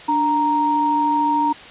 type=tone pair together; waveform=sine; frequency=293.7 / 932.4 Hz; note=D4 / A#5; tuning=0 / 0 cents; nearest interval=octave + minor sixth; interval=2000 cents; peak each=-22 / -16 dBFS; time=0.08-1.53 s; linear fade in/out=10 ms; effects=white hiss -38 dBFS RMS until 1.7 s + resampled to 8000 Hz